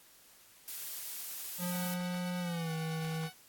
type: noise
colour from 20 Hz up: blue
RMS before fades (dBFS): -41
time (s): 0.68-1.94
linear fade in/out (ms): 0
type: tone with pitch glide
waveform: square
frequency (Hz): 178 to 160.42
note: F3 to E3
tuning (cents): +33 to -47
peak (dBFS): -35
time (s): 1.58-3.3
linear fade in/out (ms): 50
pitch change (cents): -180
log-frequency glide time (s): 2.4-2.72
type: tone with tremolo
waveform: 10% pulse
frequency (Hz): 744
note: F#5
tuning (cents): +9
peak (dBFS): -36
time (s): 1.7-3.34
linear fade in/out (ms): 50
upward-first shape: triangle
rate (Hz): 9.1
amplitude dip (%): 40
effects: white hiss -60 dBFS RMS until 3.48 s + AAC 64 kbps